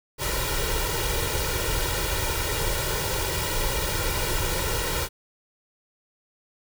pink noise with comb filter, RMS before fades -26 dBFS, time 0.18-5.09 s, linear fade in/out 50 ms, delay 2.1 ms, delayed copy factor +0.8, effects none

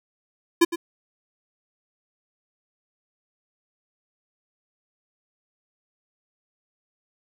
square tone with echo, 339.9 Hz, F4, 47 cents flat, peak -13 dBFS, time 0.61-0.65 s, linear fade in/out 10 ms, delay 110 ms, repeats 1, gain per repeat -13 dB, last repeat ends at 0.76 s, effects none

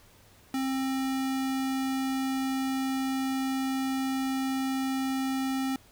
square tone, 265.5 Hz, C4, 25 cents sharp, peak -28 dBFS, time 0.54-5.76 s, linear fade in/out 2 ms, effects added 99 Hz sine -63 dBFS peak until 5.91 s + pink hiss -58 dBFS RMS until 5.91 s

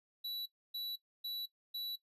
square tone bursts, 3939 Hz, B7, 5 cents flat, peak -39 dBFS, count 4, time 0.24-1.96 s, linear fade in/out 10 ms, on 220 ms, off 280 ms, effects noise-tail reverb RT60 0.1 s tail -17 dB re dry + resampled to 32000 Hz

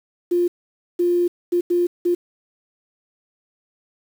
sine tone bursts at uneven times, 350.5 Hz, F4, 6 cents sharp, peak -15 dBFS, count 5, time 0.31-0.48 / 0.99-1.28 / 1.52-1.61 / 1.7-1.87 / 2.05-2.15 s, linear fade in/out 10 ms, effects 7-bit

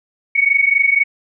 sine tone pair together, 2217 / 2241 Hz, C#7 / C#7, 0 / +18 cents, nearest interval unison, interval 18 cents, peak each -14 dBFS, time 0.35-1.04 s, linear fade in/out 10 ms, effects none

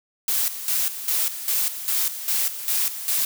blue noise with tremolo, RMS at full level -22 dBFS, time 0.28-3.25 s, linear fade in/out 2 ms, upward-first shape square, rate 2.5 Hz, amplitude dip 70%, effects none

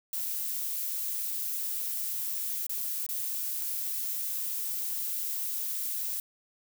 violet noise with dropouts, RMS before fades -33 dBFS, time 0.13-6.2 s, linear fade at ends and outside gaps 1 ms, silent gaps 2.667-2.694 / 3.065-3.089 s, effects none

